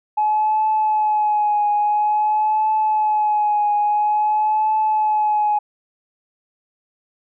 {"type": "tone with vibrato", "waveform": "sine", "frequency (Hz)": 848, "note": "G#5", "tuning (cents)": 36, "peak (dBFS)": -14, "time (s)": [0.17, 5.59], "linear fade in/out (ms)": 10, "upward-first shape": "triangle", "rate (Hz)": 0.49, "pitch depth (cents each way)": 38, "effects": ["tanh soft clip ceiling -10 dBFS"]}